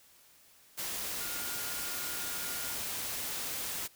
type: tone in noise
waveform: sine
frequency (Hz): 1422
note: F6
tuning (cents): +31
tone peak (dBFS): -46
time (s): 1.19-2.76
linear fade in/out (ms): 20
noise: white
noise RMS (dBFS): -37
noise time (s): 0.77-3.88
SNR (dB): -12
effects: white hiss -61 dBFS RMS until 3.95 s

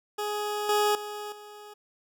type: tone with level steps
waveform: 20% pulse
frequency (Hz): 417.5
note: G#4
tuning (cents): +9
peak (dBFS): -24 / -17 / -30 / -39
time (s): 0.18-1.74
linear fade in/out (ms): 10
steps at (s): 0.69 / 0.95 / 1.32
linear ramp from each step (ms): 2
effects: none

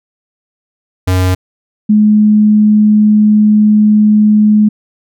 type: tone pair in turn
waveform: square / sine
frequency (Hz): 92.2 / 211.7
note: F#2 / G#3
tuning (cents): -6 / +33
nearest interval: octave + major second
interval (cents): 1439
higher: second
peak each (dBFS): -9 / -4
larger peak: second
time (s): 1.07-1.35 / 1.89-4.69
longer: second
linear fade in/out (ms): 10
effects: none

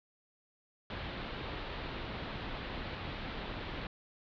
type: low-pass noise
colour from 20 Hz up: pink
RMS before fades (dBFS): -41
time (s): 0.9-3.87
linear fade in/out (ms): 2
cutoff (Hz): 4100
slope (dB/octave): 48
effects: none

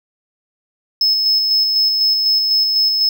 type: tone with tremolo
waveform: triangle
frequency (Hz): 5200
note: E8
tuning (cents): -24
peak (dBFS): -10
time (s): 1.01-3.09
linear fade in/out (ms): 2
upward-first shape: square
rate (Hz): 4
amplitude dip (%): 30
effects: none

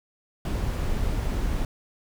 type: noise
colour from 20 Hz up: brown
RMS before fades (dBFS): -26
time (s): 0.45-1.65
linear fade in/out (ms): 2
effects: none

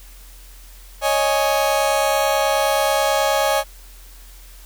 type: chord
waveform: 35% pulse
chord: C# suspended second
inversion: none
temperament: just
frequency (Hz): 554.4 / 623.7 / 831.5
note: C#5 / D#5 / G#5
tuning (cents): 0 / +4 / +2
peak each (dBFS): -19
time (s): 1.01-3.64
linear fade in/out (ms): 50
effects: added 43 Hz sine -40 dBFS peak until 4.65 s + white hiss -47 dBFS RMS until 4.65 s

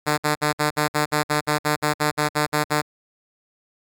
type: tone bursts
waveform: 5% pulse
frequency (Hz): 150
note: D3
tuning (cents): +37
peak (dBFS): -7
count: 16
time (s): 0.06-2.82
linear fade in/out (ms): 20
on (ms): 120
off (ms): 56
effects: AAC 48 kbps

